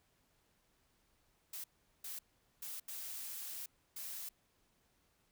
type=noise bursts at uneven times; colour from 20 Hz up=blue; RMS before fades=-45 dBFS; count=5; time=1.53-1.64 / 2.04-2.19 / 2.62-2.8 / 2.88-3.66 / 3.96-4.29 s; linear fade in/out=5 ms; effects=pink hiss -75 dBFS RMS until 5.31 s